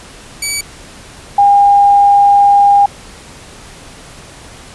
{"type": "tone pair in turn", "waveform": ["5% pulse", "sine"], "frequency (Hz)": [2283, 807.2], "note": ["D7", "G#5"], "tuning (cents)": [-50, -49], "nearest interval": "octave + tritone", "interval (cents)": 1799, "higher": "first", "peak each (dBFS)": -4, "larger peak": "neither", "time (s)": [[0.42, 0.61], [1.38, 2.86]], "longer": "second", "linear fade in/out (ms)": 5, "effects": ["pink hiss -35 dBFS RMS until 4.74 s", "resampled to 24000 Hz"]}